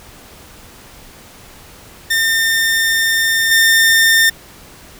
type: tone with level steps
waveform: sawtooth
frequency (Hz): 1809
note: A6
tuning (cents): +48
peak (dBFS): -9 / -5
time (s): 2.1-4.3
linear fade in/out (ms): 10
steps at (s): 3.51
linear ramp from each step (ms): 5
effects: pink hiss -40 dBFS RMS until 4.99 s

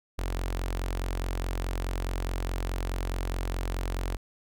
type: tone with notch filter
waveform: sawtooth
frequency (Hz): 44.75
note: F1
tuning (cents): +43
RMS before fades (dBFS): -31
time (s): 0.18-4.17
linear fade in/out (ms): 10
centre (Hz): 160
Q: 0.92
effects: none

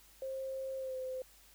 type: tone with pitch glide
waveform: sine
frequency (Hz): 531 to 516.5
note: C5 to C5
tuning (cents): +25 to -22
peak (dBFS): -37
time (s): 0.22-1.22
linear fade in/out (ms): 2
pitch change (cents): -47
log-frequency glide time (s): 0.78-0.96
effects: added 50 Hz sine -66 dBFS peak until 1.54 s + white hiss -62 dBFS RMS until 1.54 s

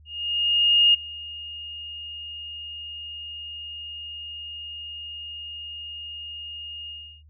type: tone with ADSR envelope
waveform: sine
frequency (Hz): 2844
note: F7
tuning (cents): +31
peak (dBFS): -13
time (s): 0.05-7.23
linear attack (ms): 890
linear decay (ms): 11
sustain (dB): -21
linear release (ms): 340
effects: noise-tail reverb RT60 0.1 s tail -26 dB re dry + added 76 Hz sine -49 dBFS peak until 7.29 s

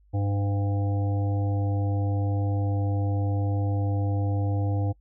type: harmonic tone with a mistuned harmonic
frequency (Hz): 100.1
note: G2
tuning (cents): +37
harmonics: 1 / 3 / 5 / 7 / 8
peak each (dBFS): -23 / -33 / -37 / -40 / -41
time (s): 0.13-4.93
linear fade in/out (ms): 20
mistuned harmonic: 5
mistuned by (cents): +21
effects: noise-tail reverb RT60 0.1 s tail -25 dB re dry + added 50 Hz sine -56 dBFS peak until 5 s

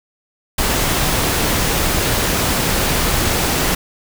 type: noise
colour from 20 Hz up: pink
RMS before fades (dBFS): -17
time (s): 0.58-3.75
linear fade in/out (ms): 5
effects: none

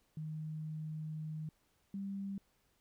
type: tone pair in turn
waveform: sine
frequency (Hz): 155.56 / 196.9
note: D#3 / G3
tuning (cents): 0 / +8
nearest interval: major third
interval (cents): 408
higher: second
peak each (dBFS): -39 / -38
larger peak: second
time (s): 0.17-1.49 / 1.94-2.38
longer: first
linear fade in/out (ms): 2
effects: pink hiss -75 dBFS RMS until 2.8 s

